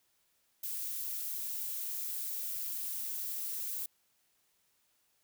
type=noise; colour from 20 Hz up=violet; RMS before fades=-38 dBFS; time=0.63-3.86 s; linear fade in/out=5 ms; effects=white hiss -74 dBFS RMS until 5.23 s